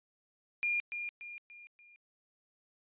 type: tone with echo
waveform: sine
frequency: 2411 Hz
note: D7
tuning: 45 cents sharp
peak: -29 dBFS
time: 0.63-0.8 s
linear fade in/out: 0 ms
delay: 290 ms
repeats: 4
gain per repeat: -7 dB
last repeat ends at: 1.96 s
effects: resampled to 8000 Hz